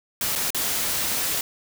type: noise with dropouts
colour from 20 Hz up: white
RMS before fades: -25 dBFS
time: 0.21-1.41 s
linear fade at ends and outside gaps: 2 ms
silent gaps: 0.354-0.358 / 0.505-0.546 s
effects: none